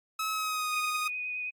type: tone with pitch glide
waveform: sawtooth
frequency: 1288 to 1240.5 Hz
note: E6 to D#6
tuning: -41 to -6 cents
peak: -26 dBFS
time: 0.19-1.08 s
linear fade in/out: 5 ms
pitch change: -65 cents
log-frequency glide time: 0.31-0.7 s
type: tone with vibrato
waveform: sine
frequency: 2489 Hz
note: D#7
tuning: in tune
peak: -32 dBFS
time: 0.72-1.51 s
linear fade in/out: 20 ms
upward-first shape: triangle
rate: 9.5 Hz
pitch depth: 19 cents each way
effects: AAC 64 kbps